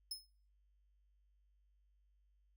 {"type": "tone with exponential decay", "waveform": "sawtooth", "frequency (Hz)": 5180, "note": "E8", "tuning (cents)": -31, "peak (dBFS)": -35, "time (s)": [0.11, 0.27], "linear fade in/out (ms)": 5, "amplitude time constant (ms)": 34, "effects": ["noise-tail reverb RT60 0.4 s tail -18 dB re dry", "added 50 Hz sine -70 dBFS peak until 2.56 s"]}